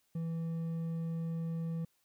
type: tone with hard clipping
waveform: triangle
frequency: 164.81 Hz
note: E3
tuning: in tune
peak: -35 dBFS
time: 0.15-1.85 s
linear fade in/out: 5 ms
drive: 7 dB
effects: white hiss -75 dBFS RMS until 2.04 s